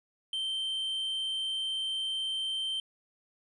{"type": "tone", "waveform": "triangle", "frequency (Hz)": 3121, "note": "G7", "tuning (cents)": -8, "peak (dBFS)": -29, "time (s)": [0.33, 2.8], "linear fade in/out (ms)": 2, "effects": ["resampled to 24000 Hz"]}